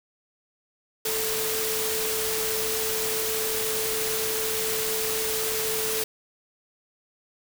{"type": "tone in noise", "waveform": "sine", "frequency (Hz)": 440, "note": "A4", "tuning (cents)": 0, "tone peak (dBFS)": -30, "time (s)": [1.05, 6.04], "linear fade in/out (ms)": 5, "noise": "white", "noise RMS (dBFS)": -28, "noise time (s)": [1.05, 6.04], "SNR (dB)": -5, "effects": []}